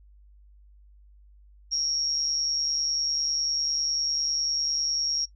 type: tone with amplitude modulation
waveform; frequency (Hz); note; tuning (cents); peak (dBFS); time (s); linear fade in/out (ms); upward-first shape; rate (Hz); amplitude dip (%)
sine; 5588; F8; 0; -21; 1.71-5.26; 20; sine; 150; 75
effects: noise-tail reverb RT60 0.1 s tail -18 dB re dry + added 50 Hz sine -51 dBFS peak until 5.35 s